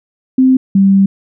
sine tone pair in turn, 259.8 / 195.19 Hz, C4 / G3, -12 / -7 cents, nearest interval perfect fourth, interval 495 cents, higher first, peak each -5 dBFS, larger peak neither, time 0.38-0.57 / 0.75-1.06 s, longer second, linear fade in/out 5 ms, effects none

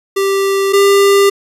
square tone pair in turn, 392 / 398.2 Hz, G4 / G4, 0 / +27 cents, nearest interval unison, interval 27 cents, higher second, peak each -12 / -7 dBFS, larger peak second, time 0.16-0.73 / 0.73-1.3 s, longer neither, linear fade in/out 10 ms, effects resampled to 32000 Hz

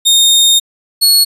sawtooth tone pair in turn, 3683 / 4350 Hz, A#7 / C#8, -22 / -33 cents, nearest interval minor third, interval 289 cents, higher second, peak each -3 dBFS, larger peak neither, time 0.05-0.6 / 1.01-1.25 s, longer first, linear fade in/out 20 ms, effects resampled to 32000 Hz

